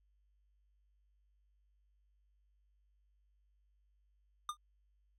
square tone with exponential decay, 1211 Hz, D#6, 47 cents flat, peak -33 dBFS, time 4.49-4.57 s, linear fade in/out 2 ms, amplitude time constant 17 ms, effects added 50 Hz sine -70 dBFS peak until 5.18 s + low-pass 11000 Hz 12 dB/octave

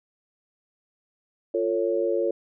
sine chord, F augmented, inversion none, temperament equal with one note detuned, 349.2 / 448.5 / 554.4 Hz, F4 / A4 / C#5, 0 / +33 / 0 cents, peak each -26 dBFS, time 1.54-2.31 s, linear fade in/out 5 ms, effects none

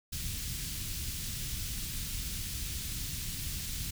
pink band-stop noise, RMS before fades -37 dBFS, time 0.12-3.91 s, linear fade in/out 10 ms, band 140 to 3400 Hz, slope 12 dB/octave, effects none

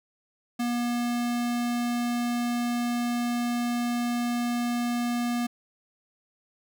square tone, 240 Hz, B3, 49 cents flat, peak -26 dBFS, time 0.59-5.47 s, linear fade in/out 10 ms, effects none

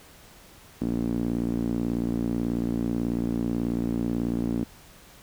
sawtooth tone with band-pass filter, 58.27 Hz, A#1, in tune, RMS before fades -27 dBFS, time 0.81-4.64 s, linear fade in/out 5 ms, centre 260 Hz, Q 3.4, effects pink hiss -51 dBFS RMS until 5.22 s

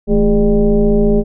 sine tone with frequency modulation, 217.3 Hz, A3, 21 cents flat, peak -8 dBFS, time 0.07-1.24 s, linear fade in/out 50 ms, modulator 190 Hz, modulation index 1.4, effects none

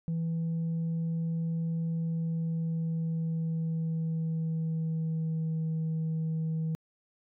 sine tone with pitch glide, 164.81 to 160.12 Hz, E3 to D#3, 0 to +50 cents, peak -26 dBFS, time 0.08-6.75 s, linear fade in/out 0 ms, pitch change -50 cents, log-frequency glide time 1.87-5.65 s, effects tanh soft clip ceiling -27 dBFS

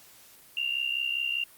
sine tone pair together, 2764 / 2829 Hz, F7 / F7, -19 / +22 cents, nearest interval unison, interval 41 cents, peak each -29 / -31 dBFS, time 0.57-1.44 s, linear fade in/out 2 ms, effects white hiss -54 dBFS RMS until 1.57 s + Opus 48 kbps

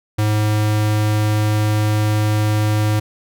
square tone, 106.4 Hz, G#2, 42 cents sharp, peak -15 dBFS, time 0.18-3 s, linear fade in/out 10 ms, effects none

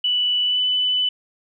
sine tone with pitch glide, 2965 to 2996 Hz, F#7 to F#7, +3 to +21 cents, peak -17 dBFS, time 0.04-1.09 s, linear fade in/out 5 ms, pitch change +18 cents, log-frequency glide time 0.44-0.61 s, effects none

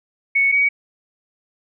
sine tone pair in turn, 2217 / 2256 Hz, C#7 / C#7, 0 / +30 cents, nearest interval unison, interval 30 cents, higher second, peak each -13 dBFS, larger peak neither, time 0.35-0.52 / 0.52-0.69 s, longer neither, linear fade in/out 10 ms, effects none

